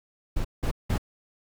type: noise bursts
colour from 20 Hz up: brown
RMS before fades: -25 dBFS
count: 3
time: 0.36-0.981 s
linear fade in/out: 10 ms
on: 87 ms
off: 180 ms
effects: none

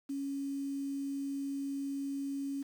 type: tone with quantisation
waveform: sine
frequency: 277.2 Hz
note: C#4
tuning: in tune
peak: -34 dBFS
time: 0.09-2.63 s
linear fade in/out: 10 ms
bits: 9
effects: none

